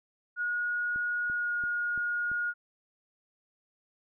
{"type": "tone with pitch glide", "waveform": "sine", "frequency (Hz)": [1446, 1434.4], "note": ["F#6", "F6"], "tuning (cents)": [-40, 46], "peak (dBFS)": -28, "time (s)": [0.36, 2.54], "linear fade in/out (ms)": 50, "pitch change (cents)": -14, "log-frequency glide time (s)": [1.31, 1.54]}
{"type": "click train", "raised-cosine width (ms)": 3, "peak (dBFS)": -35, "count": 5, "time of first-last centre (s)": [0.96, 2.316], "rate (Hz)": 2.95}
{"effects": []}